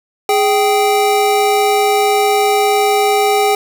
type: tone pair together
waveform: square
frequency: 415.3 / 780.1 Hz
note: G#4 / G5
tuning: 0 / -9 cents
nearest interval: major seventh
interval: 1091 cents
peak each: -14 dBFS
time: 0.29-3.55 s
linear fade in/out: 2 ms
effects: none